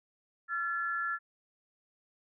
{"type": "tone pair together", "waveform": "sine", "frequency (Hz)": [1366, 1721], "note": ["F6", "A6"], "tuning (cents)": [-39, -39], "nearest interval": "major third", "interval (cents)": 400, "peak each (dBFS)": [-33, -34], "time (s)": [0.48, 1.19], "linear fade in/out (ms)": 50, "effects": []}